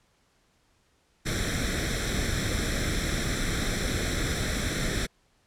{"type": "noise with comb filter", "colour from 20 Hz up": "pink", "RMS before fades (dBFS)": -28, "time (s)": [1.25, 5.07], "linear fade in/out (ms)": 20, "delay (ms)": 0.53, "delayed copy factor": 0.75, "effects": ["pink hiss -67 dBFS RMS until 5.46 s", "low-pass 9000 Hz 12 dB/octave"]}